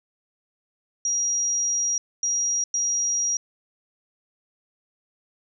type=tone bursts at uneven times; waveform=sine; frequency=5720 Hz; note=F8; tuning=41 cents sharp; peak=-21 dBFS; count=3; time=1.05-1.98 / 2.23-2.64 / 2.74-3.37 s; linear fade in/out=2 ms; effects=none